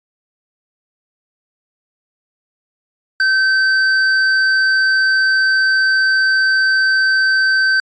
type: tone with tanh clipping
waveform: sine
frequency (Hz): 1545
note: G6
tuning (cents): -26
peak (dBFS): -13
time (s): 3.2-7.8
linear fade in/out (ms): 2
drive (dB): 18
effects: resampled to 16000 Hz